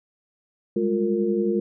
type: tone cluster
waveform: sine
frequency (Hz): 197.2 / 208.2 / 354.7 / 459.6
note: G3 / G#3 / F4 / A#4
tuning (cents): +11 / +5 / +27 / -25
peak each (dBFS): -32 / -25 / -23 / -26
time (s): 0.76-1.6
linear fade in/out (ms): 5
effects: none